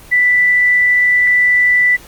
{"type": "tone", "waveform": "sine", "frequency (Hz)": 1978, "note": "B6", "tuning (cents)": 2, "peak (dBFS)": -8, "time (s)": [0.11, 1.97], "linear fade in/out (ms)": 20, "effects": ["pink hiss -39 dBFS RMS until 2.07 s", "Opus 24 kbps"]}